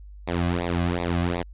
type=tone with flanger; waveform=sawtooth; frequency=86.9 Hz; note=F2; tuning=8 cents flat; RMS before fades=-25 dBFS; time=0.27-1.43 s; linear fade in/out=10 ms; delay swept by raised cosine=0.65 to 2.25 ms; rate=2.7 Hz; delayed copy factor=-1; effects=added 50 Hz sine -40 dBFS peak until 1.53 s + resampled to 8000 Hz